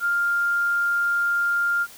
sine tone, 1400 Hz, F6, 4 cents sharp, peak -19 dBFS, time 0-1.87 s, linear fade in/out 50 ms, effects white hiss -45 dBFS RMS until 1.97 s

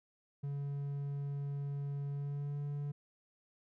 triangle tone with pitch glide, 141.5 to 144.22 Hz, C#3 to D3, +36 to -31 cents, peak -34 dBFS, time 0.43-2.92 s, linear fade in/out 10 ms, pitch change +33 cents, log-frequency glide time 2.09-2.59 s, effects none

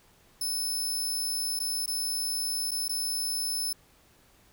20% pulse tone with dropouts, 5260 Hz, E8, 5 cents flat, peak -23 dBFS, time 0.41-3.73 s, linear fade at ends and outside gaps 5 ms, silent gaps 1.592-1.6 / 1.861-1.877 / 2.71-2.715 / 2.882-2.893 s, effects pink hiss -61 dBFS RMS until 4.52 s

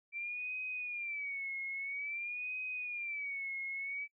sine tone with vibrato, 2333 Hz, D7, 12 cents flat, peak -37 dBFS, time 0.12-4.08 s, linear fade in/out 50 ms, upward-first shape sine, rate 0.5 Hz, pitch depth 130 cents each way, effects noise-tail reverb RT60 0.1 s tail -25 dB re dry

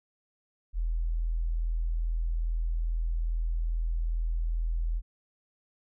sine tone, 41.2 Hz, E1, in tune, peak -26 dBFS, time 0.73-5.02 s, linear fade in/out 50 ms, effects none

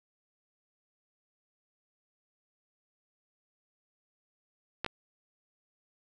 clicks, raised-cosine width 0.3 ms, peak -15 / -19 dBFS, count 2, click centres 4.846 / 4.863 s, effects none

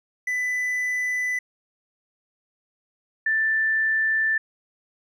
triangle / sine tone pair in turn, 1995 / 1768.6 Hz, B6 / A6, +17 / +8 cents, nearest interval major second, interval 209 cents, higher first, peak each -21 / -19 dBFS, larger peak second, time 0.27-1.39 / 3.26-4.38 s, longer neither, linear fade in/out 5 ms, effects none

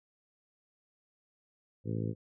harmonic tone, 55 Hz, A1, in tune, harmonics 2 / 3 / 4 / 5 / 6 / 7 / 8 / 9, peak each -34 / -38 / -40 / -42 / -44 / -45 / -46 / -47 dBFS, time 1.84-2.15 s, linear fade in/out 50 ms, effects none

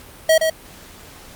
square tone with echo, 640 Hz, D#5, 49 cents sharp, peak -11 dBFS, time 0.29-0.38 s, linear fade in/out 5 ms, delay 120 ms, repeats 1, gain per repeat -5 dB, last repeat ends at 0.5 s, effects pink hiss -42 dBFS RMS until 1.35 s + Opus 48 kbps

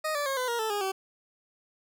20% pulse tone with pitch steps, 622.3 / 580.6 / 541.7 / 505.5 / 471.6 / 440 / 410.6 / 383.1 Hz, D#5 / D5 / C#5 / B4 / A#4 / A4 / G#4 / G4, 0 / -20 / -40 / +40 / +20 / 0 / -20 / -40 cents, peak -23 dBFS, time 0.04-0.92 s, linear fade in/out 10 ms, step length 110 ms, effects none

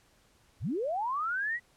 sine linear sweep, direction up, 55.4 to 1975.5 Hz, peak -29 dBFS, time 0.6-1.6 s, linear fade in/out 50 ms, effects pink hiss -65 dBFS RMS until 1.76 s + low-pass 11000 Hz 12 dB/octave

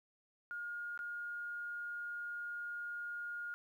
sine tone with dropouts, 1425 Hz, F6, 34 cents sharp, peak -40 dBFS, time 0.51-3.54 s, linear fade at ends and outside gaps 0 ms, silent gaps 0.976-0.991 s, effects 12-bit

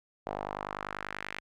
sawtooth tone with band-pass filter sweep, 50.2 Hz, G1, 42 cents sharp, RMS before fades -39 dBFS, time 0.26-1.4 s, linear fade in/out 10 ms, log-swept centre 700 to 2200 Hz, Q 2, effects none

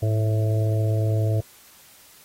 harmonic tone with a mistuned harmonic, 110 Hz, A2, in tune, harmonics 1 / 3 / 4 / 5 / 6, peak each -19 / -33 / -33 / -34 / -33 dBFS, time 0.02-1.41 s, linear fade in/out 10 ms, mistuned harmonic 1, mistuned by -41 cents, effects white hiss -51 dBFS RMS until 2.24 s + AAC 48 kbps

